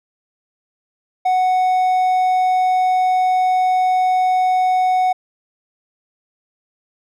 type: tone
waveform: triangle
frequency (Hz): 740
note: F#5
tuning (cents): 0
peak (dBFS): -11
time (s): 1.25-5.13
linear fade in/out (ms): 10
effects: none